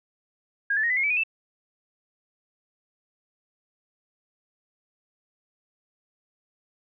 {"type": "tone with pitch steps", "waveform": "sine", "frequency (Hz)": [1628, 1744.8, 1870.1, 2004, 2148, 2302, 2468, 2645], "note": ["G#6", "A6", "A#6", "B6", "C7", "D7", "D#7", "E7"], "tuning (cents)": [-35, -15, 5, 25, 45, -35, -15, 5], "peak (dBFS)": -21, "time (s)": [0.7, 1.236], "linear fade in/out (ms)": 5, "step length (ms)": 67, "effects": []}